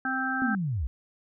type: harmonic tone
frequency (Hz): 261.6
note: C4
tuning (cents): 0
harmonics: 1 / 3 / 5 / 6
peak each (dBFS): -32 / -34 / -34 / -29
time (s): 0.05-0.55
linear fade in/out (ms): 2
type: linear sweep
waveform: sine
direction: down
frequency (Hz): 260.9 to 54.6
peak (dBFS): -26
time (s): 0.42-0.87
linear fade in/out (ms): 0
effects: none